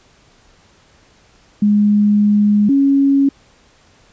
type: tone pair in turn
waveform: sine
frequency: 207.2 / 276.6 Hz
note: G#3 / C#4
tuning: -4 / -4 cents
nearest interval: perfect fourth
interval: 500 cents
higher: second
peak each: -9 dBFS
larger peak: neither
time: 1.62-2.69 / 2.69-3.29 s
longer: first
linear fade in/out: 5 ms
effects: pink hiss -51 dBFS RMS until 4.12 s + resampled to 16000 Hz